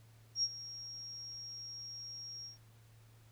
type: tone with ADSR envelope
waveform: sine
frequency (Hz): 5588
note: F8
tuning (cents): 0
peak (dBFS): -28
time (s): 0.35-2.58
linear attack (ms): 82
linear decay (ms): 46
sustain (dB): -16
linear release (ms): 130
effects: added 112 Hz sine -59 dBFS peak until 3.31 s + pink hiss -68 dBFS RMS until 3.31 s